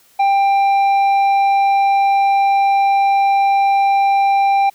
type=tone with tanh clipping; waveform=sine; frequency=791 Hz; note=G5; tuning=15 cents sharp; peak=-12 dBFS; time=0.19-4.7 s; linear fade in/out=10 ms; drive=7 dB; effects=white hiss -52 dBFS RMS until 4.74 s